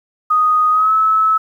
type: tone with pitch glide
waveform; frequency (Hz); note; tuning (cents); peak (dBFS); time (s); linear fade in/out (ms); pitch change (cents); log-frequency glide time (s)
sine; 1244.5 to 1298.8; D#6 to E6; 0 to -26; -10; 0.3-1.38; 10; +74; 0.71-0.93
effects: 8-bit